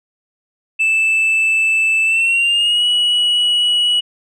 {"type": "tone with pitch glide", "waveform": "sine", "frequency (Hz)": [2637, 2926], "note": ["E7", "F#7"], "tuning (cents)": [0, -20], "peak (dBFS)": -9, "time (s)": [0.79, 4.01], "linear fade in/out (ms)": 20, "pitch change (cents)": 180, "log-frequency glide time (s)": [2.05, 2.85], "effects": ["tanh soft clip ceiling -11 dBFS"]}